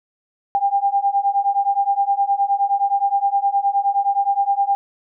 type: beating tone pair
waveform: sine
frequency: 793 / 802.6 Hz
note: G5 / G5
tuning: +20 / +41 cents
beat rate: 9.6 Hz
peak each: -19 / -18 dBFS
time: 0.55-4.75 s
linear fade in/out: 0 ms
effects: none